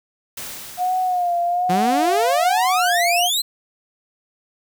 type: noise with exponential decay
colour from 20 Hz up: white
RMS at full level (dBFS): -30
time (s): 0.37-2.44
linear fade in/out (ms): 5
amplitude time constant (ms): 450
type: tone with vibrato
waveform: sine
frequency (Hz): 717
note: F5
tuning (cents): +45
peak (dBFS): -17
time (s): 0.77-3.3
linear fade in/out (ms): 50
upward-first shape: sine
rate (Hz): 1.2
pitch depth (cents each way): 60
type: exponential sweep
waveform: sawtooth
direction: up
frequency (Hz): 170 to 4186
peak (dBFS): -15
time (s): 1.69-3.42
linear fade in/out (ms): 10
effects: none